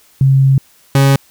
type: tone pair in turn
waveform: sine / 40% pulse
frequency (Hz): 135 / 137.44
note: C#3 / C#3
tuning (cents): -45 / -14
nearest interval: unison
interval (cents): 31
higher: second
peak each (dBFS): -6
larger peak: neither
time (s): 0.21-0.58 / 0.95-1.16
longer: first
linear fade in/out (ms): 2
effects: white hiss -49 dBFS RMS until 1.3 s